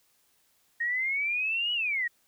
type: exponential two-way sweep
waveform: sine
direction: up then down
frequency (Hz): 1855 to 2948 to 1855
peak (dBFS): -26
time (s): 0.8-2.08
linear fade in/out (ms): 10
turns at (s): 1.73
effects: white hiss -68 dBFS RMS until 2.27 s